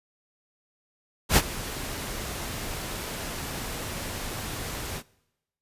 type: noise with ADSR envelope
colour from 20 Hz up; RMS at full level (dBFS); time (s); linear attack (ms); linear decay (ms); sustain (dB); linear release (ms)
pink; -17; 1.29-5.03; 78; 46; -17; 61
effects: noise-tail reverb RT60 0.9 s tail -23 dB re dry + resampled to 32000 Hz